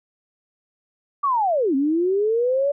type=linear two-way sweep; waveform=sine; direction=down then up; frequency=1174.7 to 261.6 to 579 Hz; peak=-17 dBFS; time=1.23-2.72 s; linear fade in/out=10 ms; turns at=1.75 s; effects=none